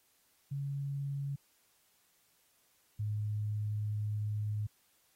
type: tone pair in turn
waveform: sine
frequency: 140 / 105.46 Hz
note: C#3 / G#2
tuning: +18 / +27 cents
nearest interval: perfect fourth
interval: 491 cents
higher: first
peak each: -34 / -32 dBFS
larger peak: second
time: 0.51-1.36 / 2.99-4.67 s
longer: second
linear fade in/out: 10 ms
effects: white hiss -71 dBFS RMS until 5.15 s + AAC 48 kbps